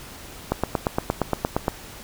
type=click train; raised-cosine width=1 ms; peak=-6 dBFS; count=11; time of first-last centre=0.52-1.681 s; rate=8.61 Hz; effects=pink hiss -41 dBFS RMS until 2.03 s